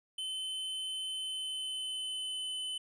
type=tone with pitch glide; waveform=square; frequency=3057 to 3027 Hz; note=G7 to F#7; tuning=-44 to +39 cents; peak=-36 dBFS; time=0.18-2.78 s; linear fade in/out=5 ms; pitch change=-17 cents; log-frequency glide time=1.16-2.56 s; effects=resampled to 22050 Hz